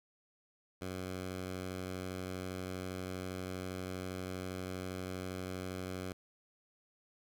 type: tone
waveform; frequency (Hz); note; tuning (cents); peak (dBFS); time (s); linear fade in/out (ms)
10% pulse; 92.5; F#2; 0; -31; 0.81-6.13; 10
effects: none